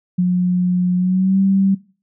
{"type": "tone with pitch glide", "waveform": "sine", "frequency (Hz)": [180, 194.04], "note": ["F#3", "G3"], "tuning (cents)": [-47, -17], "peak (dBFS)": -12, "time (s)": [0.18, 1.75], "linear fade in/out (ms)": 10, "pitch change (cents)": 130, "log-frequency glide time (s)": [0.97, 1.4], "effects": ["noise-tail reverb RT60 0.4 s tail -21 dB re dry"]}